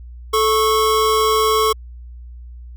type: tone pair together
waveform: square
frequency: 436.9 / 1100.2 Hz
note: A4 / C#6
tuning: -12 / -13 cents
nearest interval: octave + major third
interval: 1599 cents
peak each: -17 dBFS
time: 0.33-1.73 s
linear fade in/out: 10 ms
effects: added 60 Hz sine -33 dBFS peak until 2.76 s